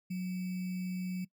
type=tone with sample-and-hold; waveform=sine; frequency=183 Hz; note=F#3; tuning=19 cents flat; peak=-33 dBFS; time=0.1-1.25 s; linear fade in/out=10 ms; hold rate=2450 Hz; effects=noise-tail reverb RT60 0.1 s tail -21 dB re dry